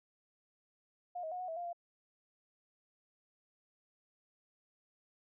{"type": "tone with pitch steps", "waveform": "sine", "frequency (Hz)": [713, 636, 724, 734, 651, 700, 691], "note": ["F5", "D#5", "F#5", "F#5", "E5", "F5", "F5"], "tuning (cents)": [36, 38, -38, -14, -22, 4, -19], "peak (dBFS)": -38, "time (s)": [1.15, 1.731], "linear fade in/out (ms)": 10, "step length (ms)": 83, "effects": []}